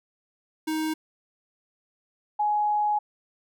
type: tone pair in turn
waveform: square / sine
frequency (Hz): 313.8 / 837.7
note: D#4 / G#5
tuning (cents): +15 / +15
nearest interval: octave + perfect fourth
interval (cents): 1700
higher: second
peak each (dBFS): -26 / -21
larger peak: second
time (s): 0.67-0.94 / 2.39-2.99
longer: second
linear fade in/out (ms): 10
effects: none